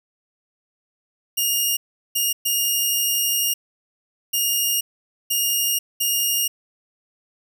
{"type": "tone bursts at uneven times", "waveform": "10% pulse", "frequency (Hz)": 2838, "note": "F7", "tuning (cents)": 27, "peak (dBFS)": -10, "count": 6, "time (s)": [[1.37, 1.77], [2.15, 2.33], [2.45, 3.54], [4.33, 4.81], [5.3, 5.79], [6, 6.48]], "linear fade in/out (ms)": 10, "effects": []}